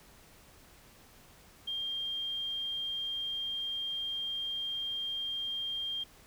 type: tone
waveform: sine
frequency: 3200 Hz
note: G7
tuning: 35 cents sharp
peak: -33 dBFS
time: 1.67-6.04 s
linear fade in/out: 10 ms
effects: pink hiss -58 dBFS RMS until 6.26 s